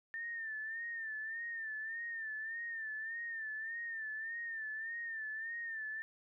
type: tone with vibrato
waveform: sine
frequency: 1800 Hz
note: A6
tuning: 39 cents sharp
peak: -39 dBFS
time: 0.14-6.02 s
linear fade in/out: 0 ms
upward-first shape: sine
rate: 1.7 Hz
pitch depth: 66 cents each way
effects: none